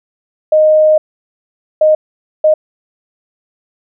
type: tone bursts at uneven times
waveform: sine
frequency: 619 Hz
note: D#5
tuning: 9 cents flat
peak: -5 dBFS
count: 3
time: 0.52-0.98 / 1.81-1.95 / 2.44-2.54 s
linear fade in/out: 5 ms
effects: none